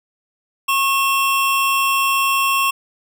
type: tone pair together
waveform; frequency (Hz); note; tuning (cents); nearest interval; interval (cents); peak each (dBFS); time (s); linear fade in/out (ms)
square; 1090.9 / 2700; C#6 / E7; -28 / +41; octave + major third; 1569; -18 / -19; 0.68-2.71; 10
effects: none